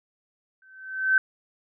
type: tone with exponential growth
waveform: sine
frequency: 1538 Hz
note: G6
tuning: 33 cents flat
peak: -14 dBFS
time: 0.62-1.18 s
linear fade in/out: 2 ms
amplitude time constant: 120 ms
effects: none